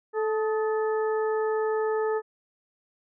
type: harmonic tone with a mistuned harmonic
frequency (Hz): 436.3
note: A4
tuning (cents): -15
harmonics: 1 / 2 / 3 / 4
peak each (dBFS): -24 / -33 / -36 / -39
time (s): 0.13-2.22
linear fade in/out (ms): 50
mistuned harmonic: 3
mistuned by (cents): -60
effects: none